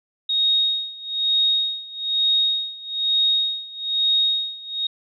sine tone with tremolo, 3740 Hz, A#7, 5 cents sharp, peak -15 dBFS, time 0.29-4.87 s, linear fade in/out 5 ms, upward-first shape sine, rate 1.1 Hz, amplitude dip 90%, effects none

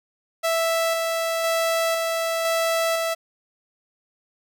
sawtooth tone with tremolo, 659.3 Hz, E5, in tune, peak -16 dBFS, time 0.43-3.15 s, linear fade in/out 20 ms, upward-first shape square, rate 0.99 Hz, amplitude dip 25%, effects none

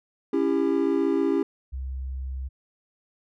triangle chord, C# diminished, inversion none, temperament just, 277.2 / 332.6 / 399.1 Hz, C#4 / E4 / G4, 0 / +16 / +31 cents, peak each -23 dBFS, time 0.33-1.43 s, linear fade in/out 5 ms
sine tone, 65.6 Hz, C2, 5 cents sharp, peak -29 dBFS, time 1.72-2.49 s, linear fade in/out 20 ms
effects none

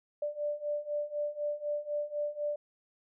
sine beating tone pair, 587.3 / 591.3 Hz, D5 / D5, 0 / +12 cents, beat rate 4 Hz, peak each -36 / -34 dBFS, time 0.22-2.56 s, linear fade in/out 5 ms, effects none

